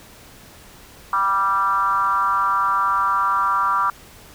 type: tone with frequency modulation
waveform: sine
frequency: 1174.7 Hz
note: D6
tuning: in tune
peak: -16 dBFS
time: 1.13-3.9 s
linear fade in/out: 2 ms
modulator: 198 Hz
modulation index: 1.1
effects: pink hiss -45 dBFS RMS until 4.34 s